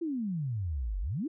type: exponential two-way sweep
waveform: sine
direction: down then up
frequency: 350 to 43.55 to 350 Hz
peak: -30 dBFS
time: 0.01-1.28 s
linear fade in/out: 10 ms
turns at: 1 s
effects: none